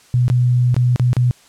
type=tone with dropouts; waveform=sine; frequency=123.47 Hz; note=B2; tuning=in tune; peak=-11 dBFS; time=0.14-1.31 s; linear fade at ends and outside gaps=0 ms; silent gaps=0.281-0.3 / 0.744-0.765 / 0.96-0.997 / 1.131-1.167 s; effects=white hiss -49 dBFS RMS until 1.48 s + low-pass 9000 Hz 12 dB/octave